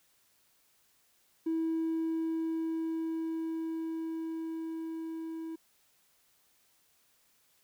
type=tone with level ramp; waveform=triangle; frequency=324.8 Hz; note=E4; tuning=26 cents flat; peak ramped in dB=-25 to -35 dBFS; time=1.46-5.56 s; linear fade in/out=10 ms; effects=tanh soft clip ceiling -25 dBFS + white hiss -69 dBFS RMS until 7.63 s